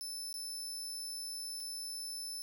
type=tone with dropouts; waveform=25% pulse; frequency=5274 Hz; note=E8; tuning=in tune; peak=-35 dBFS; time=0.01-2.42 s; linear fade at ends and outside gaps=0 ms; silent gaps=0.328-0.341 / 1.602-1.606 s; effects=none